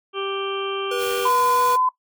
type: harmonic tone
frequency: 392 Hz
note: G4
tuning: in tune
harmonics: 1 / 2 / 3 / 4 / 6 / 7 / 8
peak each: -26 / -38 / -29 / -41 / -39 / -36 / -32 dBFS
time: 0.13-1.3 s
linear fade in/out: 50 ms
type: tone with pitch glide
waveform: square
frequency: 484 to 487.6 Hz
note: B4 to B4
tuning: -35 to -22 cents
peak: -25 dBFS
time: 0.91-1.76 s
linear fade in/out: 5 ms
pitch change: +13 cents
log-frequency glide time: 1.53-1.6 s
type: noise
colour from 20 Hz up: white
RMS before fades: -34 dBFS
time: 0.97-1.78 s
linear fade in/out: 50 ms
type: tone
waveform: sine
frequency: 1017 Hz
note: C6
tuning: 50 cents flat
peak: -17 dBFS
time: 1.25-1.89 s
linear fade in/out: 5 ms
effects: noise-tail reverb RT60 0.1 s tail -17 dB re dry